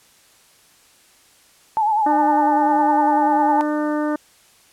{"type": "tone with vibrato", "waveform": "sine", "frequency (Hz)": 859, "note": "A5", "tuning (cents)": -42, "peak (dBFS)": -15, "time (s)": [1.77, 3.61], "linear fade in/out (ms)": 0, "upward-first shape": "sine", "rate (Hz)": 10, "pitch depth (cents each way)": 72}
{"type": "harmonic tone", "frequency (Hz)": 300.3, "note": "D4", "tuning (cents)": 39, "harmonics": [1, 2, 3, 4, 5, 6], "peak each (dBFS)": [-20, -25, -30, -31, -34, -38], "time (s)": [2.06, 4.16], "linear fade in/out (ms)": 5}
{"effects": ["white hiss -53 dBFS RMS until 4.72 s", "low-pass 11000 Hz 12 dB/octave"]}